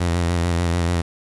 sawtooth tone with vibrato, 86.1 Hz, F2, 24 cents flat, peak -14 dBFS, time 0-1.02 s, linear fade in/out 10 ms, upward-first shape square, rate 6.8 Hz, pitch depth 36 cents each way, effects resampled to 24000 Hz + 7-bit

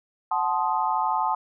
sine chord, F# diminished seventh, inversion none, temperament equal with one note detuned, 740 / 871.9 / 1046.5 / 1244.5 Hz, F#5 / A5 / C6 / Eb6, 0 / -16 / 0 / 0 cents, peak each -29 / -24 / -28 / -30 dBFS, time 0.31-1.35 s, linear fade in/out 5 ms, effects none

